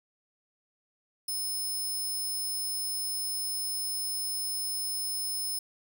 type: tone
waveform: 10% pulse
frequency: 5210 Hz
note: E8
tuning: 21 cents flat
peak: -25 dBFS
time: 1.28-5.59 s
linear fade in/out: 5 ms
effects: none